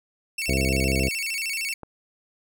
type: tone with vibrato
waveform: sawtooth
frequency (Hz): 2450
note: D#7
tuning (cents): -27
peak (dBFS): -23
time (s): 0.38-1.74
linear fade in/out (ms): 5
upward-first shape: square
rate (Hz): 13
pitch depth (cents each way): 160
type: harmonic tone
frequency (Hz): 66.3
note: C2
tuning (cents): +23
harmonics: 1 / 2 / 3 / 4 / 5 / 6 / 7 / 8 / 10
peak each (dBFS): -25 / -28 / -30 / -31 / -32 / -33 / -33 / -34 / -35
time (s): 0.48-1.09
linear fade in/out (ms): 10
type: click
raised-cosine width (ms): 1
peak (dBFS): -24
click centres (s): 1.833
effects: none